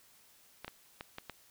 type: clicks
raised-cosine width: 0.3 ms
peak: -25 dBFS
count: 5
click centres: 0.646 / 0.68 / 1.009 / 1.184 / 1.297 s
effects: white hiss -63 dBFS RMS until 1.5 s